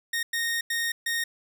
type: tone bursts at uneven times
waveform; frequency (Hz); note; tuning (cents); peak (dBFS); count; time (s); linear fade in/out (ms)
sawtooth; 1854; A#6; -10; -22; 4; 0.13-0.23 / 0.33-0.61 / 0.7-0.92 / 1.06-1.24; 5
effects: none